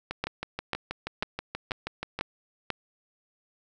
two click trains, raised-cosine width 0.3 ms, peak -12 / -16 dBFS, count 6 / 14, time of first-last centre 0.24-2.703 / 0.11-2.19 s, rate 2.03 / 6.25 Hz, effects none

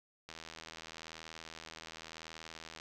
click train, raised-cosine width 0.2 ms, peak -29 dBFS, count 204, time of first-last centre 0.29-2.799 s, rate 80.9 Hz, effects none

